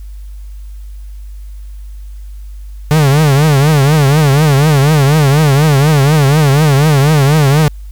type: tone with vibrato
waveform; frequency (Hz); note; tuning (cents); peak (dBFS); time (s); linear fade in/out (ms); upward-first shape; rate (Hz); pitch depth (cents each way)
45% pulse; 145.8; D3; -12; -6; 2.91-7.68; 0; triangle; 4.1; 170
effects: added 50 Hz sine -25 dBFS peak until 7.91 s + white hiss -51 dBFS RMS until 7.91 s